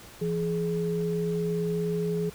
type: tone pair together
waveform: sine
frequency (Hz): 169.07 / 420.4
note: E3 / G#4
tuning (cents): +44 / +21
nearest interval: octave + major third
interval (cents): 1577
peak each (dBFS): -28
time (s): 0.21-2.3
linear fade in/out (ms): 10
effects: pink hiss -48 dBFS RMS until 2.34 s